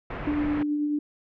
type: low-pass noise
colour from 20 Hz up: pink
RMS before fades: -34 dBFS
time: 0.1-0.63 s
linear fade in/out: 5 ms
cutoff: 2300 Hz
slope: 24 dB/octave
type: tone with tremolo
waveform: sine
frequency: 295.5 Hz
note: D4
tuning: 11 cents sharp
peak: -22 dBFS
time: 0.27-0.99 s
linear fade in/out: 5 ms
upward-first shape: triangle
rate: 9.3 Hz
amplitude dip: 30%
effects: none